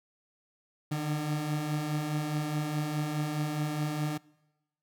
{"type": "beating tone pair", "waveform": "30% pulse", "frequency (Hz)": [146.83, 151.63], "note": ["D3", "D#3"], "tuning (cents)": [0, -44], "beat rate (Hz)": 4.8, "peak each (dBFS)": [-34, -28], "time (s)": [0.91, 4.18], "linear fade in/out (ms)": 10, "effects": ["noise-tail reverb RT60 1.0 s tail -24 dB re dry"]}